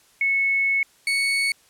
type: tone pair in turn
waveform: sine / 35% pulse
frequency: 2200 / 2219 Hz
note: C#7 / C#7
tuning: -14 / +1 cents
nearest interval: unison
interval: 15 cents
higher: second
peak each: -18 dBFS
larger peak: neither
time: 0.21-0.83 / 1.07-1.52 s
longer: first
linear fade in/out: 2 ms
effects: white hiss -57 dBFS RMS until 1.69 s + low-pass 11000 Hz 12 dB/octave